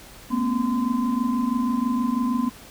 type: tone cluster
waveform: sine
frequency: 219.8 / 242.7 / 268.9 / 1027 Hz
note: A3 / B3 / C4 / C6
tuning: -2 / -30 / +47 / -33 cents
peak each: -29 / -22 / -28 / -30 dBFS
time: 0.3-2.5 s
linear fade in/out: 20 ms
effects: pink hiss -45 dBFS RMS until 2.7 s